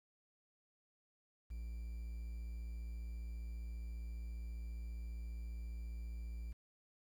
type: tone with quantisation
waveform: triangle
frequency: 57.4 Hz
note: A#1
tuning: 26 cents flat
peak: -40 dBFS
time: 1.5-6.53 s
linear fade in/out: 10 ms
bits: 11
effects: none